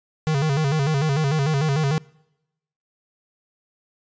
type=tone with vibrato; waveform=square; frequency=146.83 Hz; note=D3; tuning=in tune; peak=-19 dBFS; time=0.27-1.98 s; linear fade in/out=0 ms; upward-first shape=square; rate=6.7 Hz; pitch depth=110 cents each way; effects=noise-tail reverb RT60 0.9 s tail -25 dB re dry + resampled to 16000 Hz